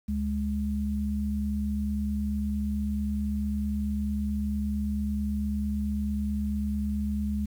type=tone pair together; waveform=sine; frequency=72.25 / 207.7 Hz; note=D2 / G#3; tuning=-28 / 0 cents; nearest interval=octave + tritone; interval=1828 cents; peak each=-30 / -28 dBFS; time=0.08-7.46 s; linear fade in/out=10 ms; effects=9-bit